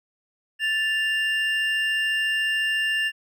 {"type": "tone pair together", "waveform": "triangle", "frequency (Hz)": [1760, 2794], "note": ["A6", "F7"], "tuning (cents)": [0, 0], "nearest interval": "minor sixth", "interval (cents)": 800, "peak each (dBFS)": [-22, -23], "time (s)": [0.59, 3.12], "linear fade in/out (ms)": 50, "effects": []}